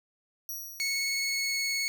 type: tone with exponential decay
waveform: 10% pulse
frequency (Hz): 5770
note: F#8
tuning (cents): -44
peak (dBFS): -28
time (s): 0.49-1.6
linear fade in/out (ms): 1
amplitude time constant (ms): 240
type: tone with vibrato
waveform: 20% pulse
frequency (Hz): 2200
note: C#7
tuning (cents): -14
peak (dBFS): -23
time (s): 0.8-1.88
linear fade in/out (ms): 0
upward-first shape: sine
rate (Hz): 19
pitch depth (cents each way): 12
effects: none